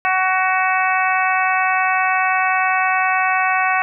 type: harmonic tone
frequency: 374.2 Hz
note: F#4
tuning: 20 cents sharp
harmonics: 2 / 3 / 4 / 5 / 6 / 7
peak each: -19 / -21 / -22 / -23 / -24 / -24 dBFS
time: 0.05-3.82 s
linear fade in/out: 0 ms
effects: none